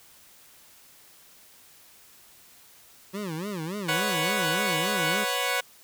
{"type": "tone with vibrato", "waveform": "25% pulse", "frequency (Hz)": 181, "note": "F#3", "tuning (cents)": -38, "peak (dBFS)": -27, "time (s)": [3.13, 5.25], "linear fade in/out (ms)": 20, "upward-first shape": "sine", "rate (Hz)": 3.5, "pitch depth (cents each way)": 260}
{"type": "chord", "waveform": "10% pulse", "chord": "B suspended second", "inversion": "none", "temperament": "equal", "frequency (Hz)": [493.9, 554.4, 740], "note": ["B4", "C#5", "F#5"], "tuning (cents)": [0, 0, 0], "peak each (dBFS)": -21, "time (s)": [3.88, 5.61], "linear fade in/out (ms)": 10}
{"effects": ["white hiss -54 dBFS RMS until 5.83 s"]}